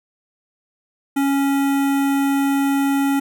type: tone with notch filter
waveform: square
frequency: 277.2 Hz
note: C#4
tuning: in tune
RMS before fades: -18 dBFS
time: 1.16-3.2 s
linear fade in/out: 10 ms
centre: 4600 Hz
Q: 0.94
effects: none